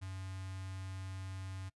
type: tone with notch filter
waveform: square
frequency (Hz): 94.9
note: F#2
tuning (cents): +44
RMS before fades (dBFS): -44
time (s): 0.01-1.7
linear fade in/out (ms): 20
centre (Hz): 430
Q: 0.63
effects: noise-tail reverb RT60 0.1 s tail -21 dB re dry + resampled to 24000 Hz